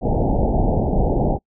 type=low-pass noise; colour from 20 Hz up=pink; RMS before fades=-18 dBFS; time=0.01-1.39 s; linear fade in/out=50 ms; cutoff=850 Hz; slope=96 dB/octave; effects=noise-tail reverb RT60 0.1 s tail -26 dB re dry